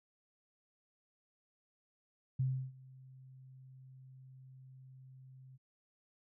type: tone with ADSR envelope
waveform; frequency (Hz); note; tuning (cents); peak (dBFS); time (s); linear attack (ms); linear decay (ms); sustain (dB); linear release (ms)
sine; 130.81; C3; 0; -29; 2.39-5.58; 9; 320; -24; 28
effects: none